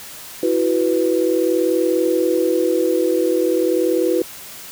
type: chord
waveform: sine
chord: E suspended second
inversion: none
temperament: equal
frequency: 329.6 / 370 / 493.9 Hz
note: E4 / F#4 / B4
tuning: 0 / 0 / 0 cents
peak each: -19 dBFS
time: 0.43-4.22 s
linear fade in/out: 2 ms
effects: white hiss -36 dBFS RMS until 4.71 s